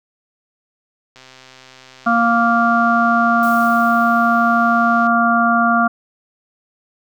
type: click train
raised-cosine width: 0.2 ms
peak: -24 dBFS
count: 509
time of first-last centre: 1.16-5.068 s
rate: 130 Hz
type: harmonic tone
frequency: 233.1 Hz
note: A#3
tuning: in tune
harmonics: 1 / 3 / 5 / 6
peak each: -17 / -17 / -17 / -17 dBFS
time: 2.06-5.88 s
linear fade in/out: 10 ms
type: noise with exponential decay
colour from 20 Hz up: blue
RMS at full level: -34 dBFS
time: 3.43-5.6 s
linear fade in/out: 0 ms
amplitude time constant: 470 ms
effects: none